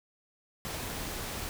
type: noise with amplitude modulation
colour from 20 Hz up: pink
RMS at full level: -36 dBFS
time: 0.65-1.49 s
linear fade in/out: 0 ms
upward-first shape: sine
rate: 240 Hz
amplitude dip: 30%
effects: none